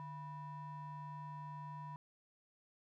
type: ring-modulated tone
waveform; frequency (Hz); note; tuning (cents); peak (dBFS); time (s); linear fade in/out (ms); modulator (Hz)
triangle; 415.3; G#4; 0; -40; 0-1.96; 0; 565
effects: none